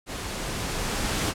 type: noise with level ramp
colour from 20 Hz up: pink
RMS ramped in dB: -34 to -25 dBFS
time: 0.06-1.34 s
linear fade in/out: 50 ms
effects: low-pass 10000 Hz 12 dB/octave